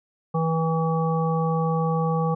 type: harmonic tone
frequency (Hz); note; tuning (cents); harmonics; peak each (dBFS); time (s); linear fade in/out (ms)
162.4; E3; -26; 1 / 3 / 5 / 7; -22 / -27 / -29 / -30; 0.34-2.35; 10
effects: none